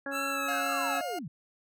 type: harmonic tone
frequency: 277.2 Hz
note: C#4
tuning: in tune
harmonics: 1 / 2 / 3 / 4 / 5 / 6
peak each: -39 / -38 / -44 / -47 / -43 / -37 dBFS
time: 0.06-1.01 s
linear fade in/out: 2 ms
type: tone with vibrato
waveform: 25% pulse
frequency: 1316 Hz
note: E6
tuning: 3 cents flat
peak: -28 dBFS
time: 0.11-1.02 s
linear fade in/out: 50 ms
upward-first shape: sine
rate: 1.9 Hz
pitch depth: 34 cents each way
type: tone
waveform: 40% pulse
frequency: 710 Hz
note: F5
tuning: 28 cents sharp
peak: -33 dBFS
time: 0.48-1.19 s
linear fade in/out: 5 ms
type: linear sweep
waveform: sine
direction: down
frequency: 1662 to 126.6 Hz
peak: -36 dBFS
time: 0.5-1.28 s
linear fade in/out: 5 ms
effects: none